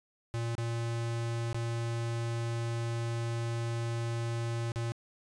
square tone with dropouts, 116.54 Hz, A#2, in tune, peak -32 dBFS, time 0.34-4.92 s, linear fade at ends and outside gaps 0 ms, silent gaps 0.552-0.581 / 1.529-1.545 / 4.719-4.759 s, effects resampled to 22050 Hz

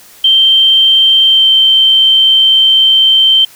sine tone with pitch glide, 3136 to 3118 Hz, G7 to G7, 0 to -10 cents, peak -4 dBFS, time 0.24-3.45 s, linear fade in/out 5 ms, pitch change -10 cents, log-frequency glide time 1.26-1.47 s, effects white hiss -39 dBFS RMS until 3.55 s

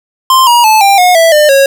square tone with pitch steps, 1046.5 / 954.1 / 869.9 / 793.1 / 723.1 / 659.3 / 601.1 / 548 Hz, C6 / A#5 / A5 / G5 / F#5 / E5 / D5 / C#5, 0 / +40 / -20 / +20 / -40 / 0 / +40 / -20 cents, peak -4 dBFS, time 0.3-1.66 s, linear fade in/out 2 ms, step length 170 ms, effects 7-bit

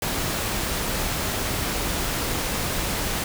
pink noise, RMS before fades -26 dBFS, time 0.02-3.24 s, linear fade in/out 2 ms, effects none

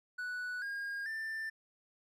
triangle tone with pitch steps, 1480 / 1623.3 / 1780.5 Hz, F#6 / G#6 / A6, 0 / -40 / +20 cents, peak -35 dBFS, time 0.18-1.5 s, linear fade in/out 10 ms, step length 440 ms, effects none

